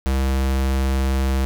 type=tone; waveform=square; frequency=66.5 Hz; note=C2; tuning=29 cents sharp; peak=-18 dBFS; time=0.06-1.45 s; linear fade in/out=0 ms; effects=none